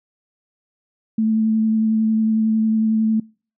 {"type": "tone with vibrato", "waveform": "sine", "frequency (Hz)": 220, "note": "A3", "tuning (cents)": 0, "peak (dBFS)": -15, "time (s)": [1.18, 3.2], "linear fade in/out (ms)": 5, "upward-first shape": "sine", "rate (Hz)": 11, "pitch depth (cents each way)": 15, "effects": ["noise-tail reverb RT60 0.4 s tail -26 dB re dry"]}